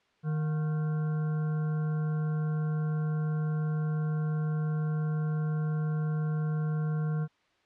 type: harmonic tone with a mistuned harmonic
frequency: 154.3 Hz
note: D#3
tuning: 14 cents flat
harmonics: 1 / 3 / 5 / 7 / 9 / 10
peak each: -27 / -43 / -49 / -50 / -49 / -53 dBFS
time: 0.23-7.28 s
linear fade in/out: 50 ms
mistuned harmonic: 5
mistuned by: -120 cents
effects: white hiss -68 dBFS RMS until 7.65 s + low-pass 3000 Hz 12 dB/octave